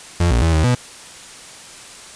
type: tone with pitch steps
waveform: 35% pulse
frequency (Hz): 86.5 / 59.2 / 81.9 / 78.7 / 123.6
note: F2 / A#1 / E2 / D#2 / B2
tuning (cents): -16 / +27 / -11 / +20 / +2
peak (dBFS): -11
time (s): 0.2-0.75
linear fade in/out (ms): 5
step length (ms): 110
effects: white hiss -38 dBFS RMS until 2.15 s + resampled to 22050 Hz